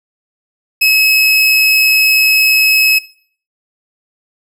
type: tone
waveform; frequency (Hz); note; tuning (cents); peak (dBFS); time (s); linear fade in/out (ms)
30% pulse; 2571; E7; -44; -5; 0.81-2.99; 10
effects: noise-tail reverb RT60 0.5 s tail -19 dB re dry